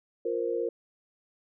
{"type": "chord", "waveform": "sine", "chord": "F suspended fourth", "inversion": "none", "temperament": "equal", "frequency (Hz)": [349.2, 466.2, 523.3], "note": ["F4", "Bb4", "C5"], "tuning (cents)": [0, 0, 0], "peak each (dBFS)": [-33, -29, -34], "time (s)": [0.25, 0.69], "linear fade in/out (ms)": 5, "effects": []}